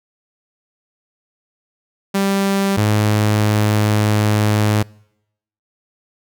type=tone pair in turn; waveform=sawtooth; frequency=196.5 / 105.85 Hz; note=G3 / G#2; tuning=+4 / +33 cents; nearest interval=major seventh; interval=1071 cents; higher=first; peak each=-11 / -9 dBFS; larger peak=second; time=2.14-2.77 / 2.77-4.83 s; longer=second; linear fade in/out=10 ms; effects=noise-tail reverb RT60 0.8 s tail -25 dB re dry